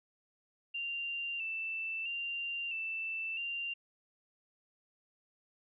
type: tone with vibrato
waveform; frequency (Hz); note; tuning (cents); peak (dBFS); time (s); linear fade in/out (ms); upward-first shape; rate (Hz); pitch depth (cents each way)
sine; 2718; F7; -48; -35; 0.74-3.74; 10; square; 0.76; 39
effects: none